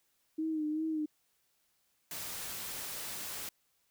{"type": "tone with vibrato", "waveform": "sine", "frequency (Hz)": 311.1, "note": "D#4", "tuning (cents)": 0, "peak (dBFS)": -31, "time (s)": [0.38, 1.06], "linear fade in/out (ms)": 10, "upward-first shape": "sine", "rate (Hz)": 2.6, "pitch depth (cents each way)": 48}
{"type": "noise", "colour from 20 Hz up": "white", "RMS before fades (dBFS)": -41, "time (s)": [2.11, 3.49], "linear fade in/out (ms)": 2}
{"effects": ["white hiss -75 dBFS RMS until 3.9 s"]}